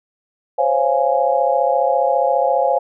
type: chord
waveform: sine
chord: Db major seventh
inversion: third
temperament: just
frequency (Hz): 519.7 / 554.4 / 693 / 831.5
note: C5 / Db5 / F5 / Ab5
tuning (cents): -12 / 0 / -14 / +2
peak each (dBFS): -19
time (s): 0.58-2.79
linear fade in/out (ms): 10
effects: none